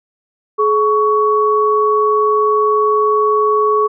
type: tone pair together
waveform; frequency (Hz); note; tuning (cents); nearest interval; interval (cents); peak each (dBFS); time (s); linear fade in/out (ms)
sine; 424.6 / 1120; G#4 / C#6; +38 / +18; octave + perfect fourth; 1680; -13; 0.58-3.88; 20
effects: none